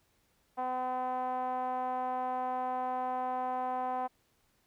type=tone with low-pass filter; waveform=5% pulse; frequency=254.3 Hz; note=C4; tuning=49 cents flat; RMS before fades=-34 dBFS; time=0.57-4.08 s; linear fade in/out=20 ms; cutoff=850 Hz; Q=7; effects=pink hiss -72 dBFS RMS until 4.66 s